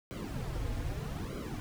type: noise with flanger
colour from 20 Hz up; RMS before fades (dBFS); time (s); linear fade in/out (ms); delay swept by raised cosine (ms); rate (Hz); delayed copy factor
brown; -37; 0.11-1.6; 0; 1.1 to 5.4; 0.8; -1
effects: none